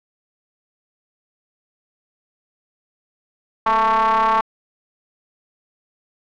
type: ring-modulated tone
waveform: square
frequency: 113 Hz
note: A2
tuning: 47 cents sharp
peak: -12 dBFS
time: 3.66-4.41 s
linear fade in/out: 5 ms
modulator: 1000 Hz
effects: low-pass 3000 Hz 12 dB/octave